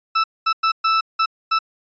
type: tone bursts at uneven times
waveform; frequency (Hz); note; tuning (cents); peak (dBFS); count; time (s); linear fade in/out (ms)
40% pulse; 1318.5; E6; 0; -14; 6; 0.15-0.24 / 0.46-0.53 / 0.63-0.72 / 0.84-1.01 / 1.19-1.26 / 1.51-1.59; 10
effects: resampled to 16000 Hz